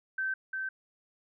sine tone pair in turn, 1547 / 1547 Hz, G6 / G6, -23 / -23 cents, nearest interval unison, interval 0 cents, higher neither, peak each -29 / -32 dBFS, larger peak first, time 0.18-0.34 / 0.53-0.69 s, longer neither, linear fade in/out 5 ms, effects none

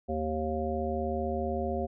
harmonic tone, 77.78 Hz, D#2, in tune, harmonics 1 / 3 / 5 / 7 / 9, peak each -35 / -35 / -35 / -35 / -35 dBFS, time 0.08-1.87 s, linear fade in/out 20 ms, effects none

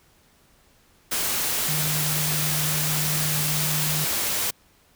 sine tone in noise, 152.1 Hz, D#3, 39 cents flat, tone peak -27 dBFS, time 1.68-4.05 s, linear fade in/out 10 ms, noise white, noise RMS -25 dBFS, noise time 1.11-4.51 s, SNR -5 dB, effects pink hiss -59 dBFS RMS until 4.95 s

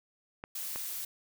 clicks, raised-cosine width 0.5 ms, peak -25 dBFS, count 2, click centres 0.439 / 0.759 s
blue noise, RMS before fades -38 dBFS, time 0.55-1.05 s, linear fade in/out 5 ms
effects none

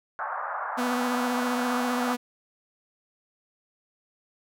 white band-pass noise, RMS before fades -32 dBFS, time 0.19-2.14 s, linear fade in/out 0 ms, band 620 to 1500 Hz, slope 48 dB/octave
sawtooth tone with vibrato, 246.9 Hz, B3, in tune, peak -22 dBFS, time 0.77-2.17 s, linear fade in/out 20 ms, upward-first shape triangle, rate 15 Hz, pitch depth 28 cents each way
effects none

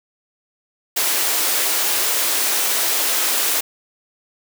white high-pass noise, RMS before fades -19 dBFS, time 0.96-3.61 s, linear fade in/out 10 ms, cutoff 300 Hz, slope 24 dB/octave, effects none

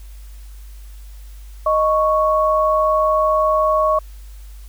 sine tone pair together, 622.2 / 1108.7 Hz, D#5 / C#6, 0 / 0 cents, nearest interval minor seventh, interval 1000 cents, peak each -16 dBFS, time 1.66-3.99 s, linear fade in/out 5 ms, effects added 50 Hz sine -34 dBFS peak until 4.68 s + white hiss -51 dBFS RMS until 4.68 s

